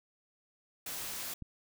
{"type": "noise", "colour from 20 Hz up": "white", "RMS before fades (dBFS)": -40, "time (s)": [0.86, 1.34], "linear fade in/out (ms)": 5}
{"type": "click", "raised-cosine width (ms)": 5, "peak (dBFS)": -31, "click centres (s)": 1.423}
{"effects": []}